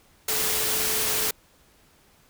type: tone in noise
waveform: sine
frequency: 434.2 Hz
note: A4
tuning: 23 cents flat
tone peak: -36 dBFS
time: 0.28-1.31 s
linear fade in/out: 5 ms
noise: white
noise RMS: -25 dBFS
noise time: 0.28-1.31 s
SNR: -14 dB
effects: pink hiss -59 dBFS RMS until 2.29 s